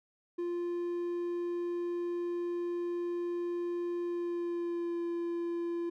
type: tone with pitch glide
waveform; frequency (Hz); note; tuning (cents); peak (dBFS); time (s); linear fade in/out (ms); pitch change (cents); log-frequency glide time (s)
triangle; 348.1 to 342.1; F4 to F4; -6 to -36; -30; 0.38-5.9; 10; -30; 4.02-5.02
effects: none